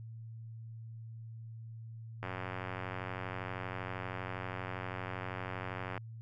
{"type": "click train", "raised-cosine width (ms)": 0.5, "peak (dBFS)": -24, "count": 348, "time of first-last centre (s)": [2.23, 5.977], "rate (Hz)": 92.6, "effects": ["added 113 Hz sine -44 dBFS peak until 6.21 s"]}